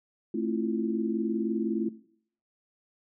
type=chord; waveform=sine; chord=F major seventh; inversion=first; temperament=equal with one note detuned; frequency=220 / 265.9 / 329.6 / 349.2 Hz; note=A3 / C4 / E4 / F4; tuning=0 / +28 / 0 / 0 cents; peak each=-31 / -35 / -32 / -33 dBFS; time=0.34-1.89 s; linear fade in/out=5 ms; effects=noise-tail reverb RT60 0.6 s tail -17 dB re dry